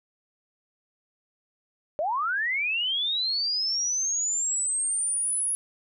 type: linear sweep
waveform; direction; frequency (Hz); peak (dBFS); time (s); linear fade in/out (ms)
sine; up; 567 to 10548; -24; 1.99-5.55; 0
effects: none